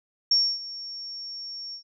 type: tone with ADSR envelope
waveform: sine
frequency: 5500 Hz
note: F8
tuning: 27 cents flat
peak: -16 dBFS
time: 0.31-1.83 s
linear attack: 5 ms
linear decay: 270 ms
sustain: -18 dB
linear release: 93 ms
effects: none